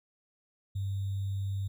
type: tone with sample-and-hold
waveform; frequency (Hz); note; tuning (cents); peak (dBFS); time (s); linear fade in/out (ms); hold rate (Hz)
sine; 98; G2; 0; -30; 0.75-1.68; 10; 3675
effects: none